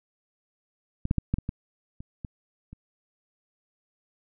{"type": "clicks", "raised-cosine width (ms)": 5, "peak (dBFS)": [-16, -11, -11, -11, -18, -17, -27, -22, -30], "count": 9, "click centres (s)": [1.054, 1.111, 1.183, 1.34, 1.385, 1.491, 2.005, 2.248, 2.73], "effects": []}